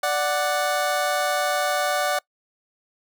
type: tone pair together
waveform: 25% pulse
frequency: 588 / 740.8 Hz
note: D5 / F#5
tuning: +2 / +2 cents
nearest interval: major third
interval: 400 cents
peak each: -20 dBFS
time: 0.03-2.19 s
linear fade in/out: 5 ms
effects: noise-tail reverb RT60 0.1 s tail -24 dB re dry